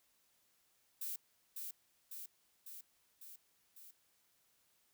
violet noise with echo, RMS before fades -42 dBFS, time 1.01-1.16 s, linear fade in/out 5 ms, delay 550 ms, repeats 5, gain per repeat -3 dB, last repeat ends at 3.91 s, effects white hiss -75 dBFS RMS until 4.93 s

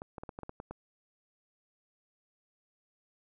clicks, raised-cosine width 1 ms, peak -27 dBFS, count 9, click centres 0.019 / 0.182 / 0.235 / 0.292 / 0.389 / 0.433 / 0.494 / 0.601 / 0.71 s, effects none

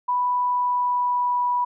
sine tone with pitch glide, 987.8 to 979.8 Hz, B5 to B5, 0 to -14 cents, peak -19 dBFS, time 0.08-1.65 s, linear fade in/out 10 ms, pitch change -14 cents, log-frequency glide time 0.41-1.45 s, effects none

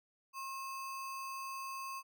sine tone with sample-and-hold, 1073 Hz, C6, 43 cents sharp, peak -40 dBFS, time 0.33-2.03 s, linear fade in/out 50 ms, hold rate 3675 Hz, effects none

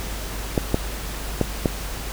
clicks, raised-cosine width 2 ms, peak -4 dBFS, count 4, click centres 0.578 / 0.744 / 1.413 / 1.658 s, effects added 50 Hz sine -30 dBFS peak until 2.12 s + pink hiss -33 dBFS RMS until 2.12 s

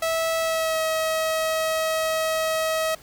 sawtooth tone with pitch glide, 652 to 638.6 Hz, E5 to D#5, -19 to +45 cents, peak -18 dBFS, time 0.02-2.95 s, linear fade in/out 5 ms, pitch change -36 cents, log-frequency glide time 0.4-0.81 s, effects pink hiss -49 dBFS RMS until 3.02 s

